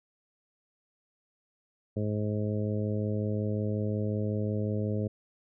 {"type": "harmonic tone", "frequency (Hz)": 105.5, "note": "G#2", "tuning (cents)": 28, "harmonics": [1, 2, 3, 4, 5, 6], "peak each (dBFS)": [-30, -33, -39, -37, -38, -44], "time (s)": [1.96, 5.08], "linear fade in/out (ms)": 10, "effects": []}